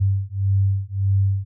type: beating tone pair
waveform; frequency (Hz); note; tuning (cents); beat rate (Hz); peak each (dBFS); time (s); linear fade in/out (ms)
sine; 97 / 98.7; G2 / G2; -18 / +12; 1.7; -20; 0-1.45; 20
effects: none